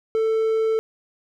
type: tone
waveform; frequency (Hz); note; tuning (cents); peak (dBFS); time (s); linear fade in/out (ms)
triangle; 443.5; A4; +14; -16; 0.15-0.79; 0
effects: none